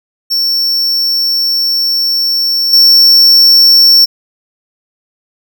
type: tone with level steps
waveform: square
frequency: 5440 Hz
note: F8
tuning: 46 cents flat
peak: -10 / -3 dBFS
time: 0.3-4.06 s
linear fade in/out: 20 ms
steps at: 2.73 s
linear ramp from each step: 2 ms
effects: none